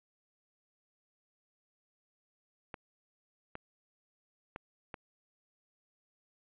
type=clicks; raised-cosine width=0.5 ms; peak=-26 dBFS; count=4; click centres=2.742 / 3.554 / 4.561 / 4.942 s; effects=resampled to 8000 Hz